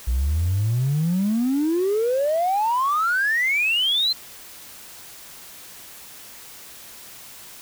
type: exponential sweep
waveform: triangle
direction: up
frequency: 58.5 to 4186 Hz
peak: -15 dBFS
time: 0.07-4.13 s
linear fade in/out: 10 ms
effects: tanh soft clip ceiling -15 dBFS + white hiss -42 dBFS RMS until 7.61 s